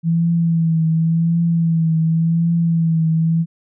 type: tone with vibrato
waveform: sine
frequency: 164.81 Hz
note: E3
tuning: in tune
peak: -13 dBFS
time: 0.03-3.46 s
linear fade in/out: 50 ms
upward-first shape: triangle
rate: 0.9 Hz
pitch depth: 47 cents each way
effects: none